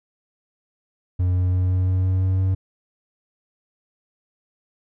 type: tone with pitch steps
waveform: triangle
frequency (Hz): 90.4 / 90.98 / 91.56 / 92.14 / 92.73 / 93.32 / 93.91 / 94.51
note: F#2 / F#2 / F#2 / F#2 / F#2 / F#2 / F#2 / F#2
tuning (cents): -40 / -29 / -18 / -7 / +4 / +15 / +26 / +37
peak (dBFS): -15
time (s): 1.19-2.55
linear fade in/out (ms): 10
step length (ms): 170
effects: none